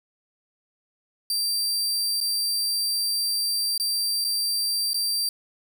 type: tone with dropouts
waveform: sawtooth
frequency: 4699 Hz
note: D8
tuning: in tune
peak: -20 dBFS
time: 1.3-5.29 s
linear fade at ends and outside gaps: 2 ms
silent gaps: 2.204-2.211 / 3.778-3.798 / 4.243-4.247 / 4.933-4.943 s
effects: none